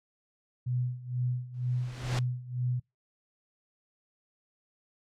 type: tone with tremolo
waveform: sine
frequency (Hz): 124.4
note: B2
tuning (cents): +13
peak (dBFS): -26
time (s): 0.66-2.8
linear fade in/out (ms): 10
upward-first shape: sine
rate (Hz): 2.1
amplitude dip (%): 85
type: noise with exponential growth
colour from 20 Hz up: pink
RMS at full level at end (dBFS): -32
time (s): 1.54-2.19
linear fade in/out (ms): 2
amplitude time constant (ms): 140
effects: noise-tail reverb RT60 0.2 s tail -25 dB re dry + low-pass 6000 Hz 12 dB/octave